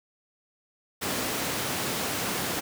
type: high-pass noise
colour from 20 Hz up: pink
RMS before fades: -30 dBFS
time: 1.01-2.61 s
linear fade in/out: 20 ms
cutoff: 150 Hz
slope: 12 dB/octave
effects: none